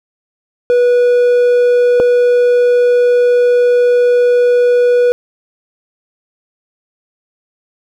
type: tone pair in turn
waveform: triangle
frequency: 488.1 / 488.1 Hz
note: B4 / B4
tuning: -20 / -20 cents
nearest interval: unison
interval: 0 cents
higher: neither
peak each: -5 dBFS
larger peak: neither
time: 0.7-2 / 2-5.12 s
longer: second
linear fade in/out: 0 ms
effects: none